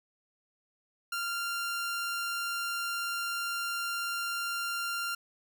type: tone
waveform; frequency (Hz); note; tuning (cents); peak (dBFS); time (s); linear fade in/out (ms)
sawtooth; 1389; F6; -10; -28; 1.12-5.15; 5
effects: none